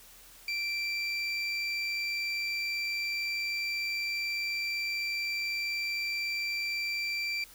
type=tone pair together; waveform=triangle; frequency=2349 / 4698 Hz; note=D7 / D8; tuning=0 / 0 cents; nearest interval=octave; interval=1200 cents; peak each=-30 / -35 dBFS; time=0.48-7.44 s; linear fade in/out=2 ms; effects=added 41 Hz sine -62 dBFS peak until 7.54 s + white hiss -54 dBFS RMS until 7.54 s